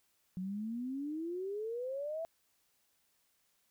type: exponential sweep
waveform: sine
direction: up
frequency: 180 to 670 Hz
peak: -36 dBFS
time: 0.37-2.25 s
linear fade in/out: 0 ms
effects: white hiss -75 dBFS RMS until 3.7 s